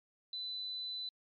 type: tone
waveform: sine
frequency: 4001 Hz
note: B7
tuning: 22 cents sharp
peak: -38 dBFS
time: 0.33-1.09 s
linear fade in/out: 2 ms
effects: MP3 48 kbps